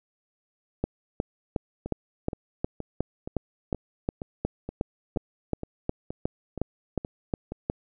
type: two click trains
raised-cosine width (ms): 2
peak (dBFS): -20 / -12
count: 13 / 20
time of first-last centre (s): 1.86-7.52 / 0.84-7.699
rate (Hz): 2.12 / 2.77
effects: none